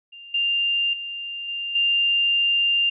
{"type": "tone with level steps", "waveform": "sine", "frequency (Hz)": 2794, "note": "F7", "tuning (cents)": 0, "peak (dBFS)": [-39, -19, -29, -26, -17], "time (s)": [0.12, 2.9], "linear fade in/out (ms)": 10, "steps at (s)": [0.34, 0.93, 1.48, 1.75], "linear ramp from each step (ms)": 5, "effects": []}